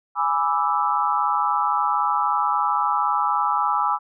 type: chord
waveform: sine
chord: E dominant seventh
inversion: first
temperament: equal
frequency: 830.6 / 987.8 / 1174.7 / 1318.5 Hz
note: G#5 / B5 / D6 / E6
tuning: 0 / 0 / 0 / 0 cents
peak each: -24 dBFS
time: 0.15-3.99 s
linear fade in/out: 50 ms
effects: none